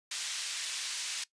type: band-pass noise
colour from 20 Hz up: pink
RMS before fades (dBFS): -37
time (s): 0.11-1.24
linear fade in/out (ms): 5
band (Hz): 3000 to 8500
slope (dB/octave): 12
effects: noise-tail reverb RT60 0.1 s tail -19 dB re dry + resampled to 22050 Hz